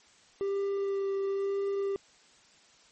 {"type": "tone with vibrato", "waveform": "triangle", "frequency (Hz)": 394.6, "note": "G4", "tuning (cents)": 11, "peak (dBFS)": -26, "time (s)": [0.41, 1.96], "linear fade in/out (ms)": 0, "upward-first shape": "sine", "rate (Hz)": 0.99, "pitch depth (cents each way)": 11, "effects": ["white hiss -60 dBFS RMS until 2.91 s", "MP3 32 kbps"]}